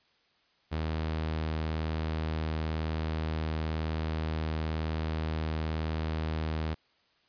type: tone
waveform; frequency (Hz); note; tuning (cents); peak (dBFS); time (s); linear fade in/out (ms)
sawtooth; 79; D#2; +27; -26; 0.71-6.75; 20
effects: white hiss -68 dBFS RMS until 7.28 s + resampled to 11025 Hz